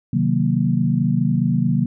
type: chord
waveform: sine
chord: C half-diminished seventh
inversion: none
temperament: equal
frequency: 130.81 / 155.56 / 185 / 233.1 Hz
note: C3 / Eb3 / Gb3 / Bb3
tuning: 0 / 0 / 0 / 0 cents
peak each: -21 dBFS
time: 0.13-1.86 s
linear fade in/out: 5 ms
effects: none